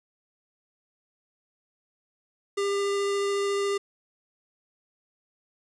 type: tone with vibrato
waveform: square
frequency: 400.2 Hz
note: G4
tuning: 36 cents sharp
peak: -25 dBFS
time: 2.57-3.78 s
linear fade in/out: 10 ms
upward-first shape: triangle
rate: 14 Hz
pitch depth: 8 cents each way
effects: resampled to 22050 Hz + 9-bit